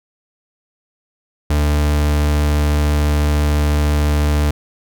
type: tone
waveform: 40% pulse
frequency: 74 Hz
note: D2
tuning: 14 cents sharp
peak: -12 dBFS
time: 1.5-4.51 s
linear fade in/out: 5 ms
effects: none